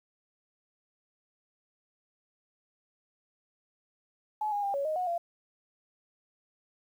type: tone with pitch steps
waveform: sine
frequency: 852 / 819 / 798 / 559 / 622 / 729 / 686 Hz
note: G#5 / G#5 / G5 / C#5 / D#5 / F#5 / F5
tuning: +44 / -24 / +31 / +14 / -1 / -26 / -31 cents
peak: -28 dBFS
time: 4.41-5.18 s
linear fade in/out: 5 ms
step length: 110 ms
effects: 10-bit